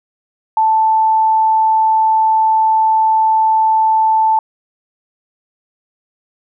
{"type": "tone", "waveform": "sine", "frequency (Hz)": 880, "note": "A5", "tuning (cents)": 0, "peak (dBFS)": -9, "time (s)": [0.57, 4.39], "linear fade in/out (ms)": 2, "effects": []}